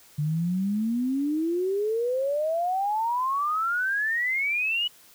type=exponential sweep; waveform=sine; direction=up; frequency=144.9 to 2960 Hz; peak=-23 dBFS; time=0.18-4.88 s; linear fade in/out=10 ms; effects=white hiss -54 dBFS RMS until 5.14 s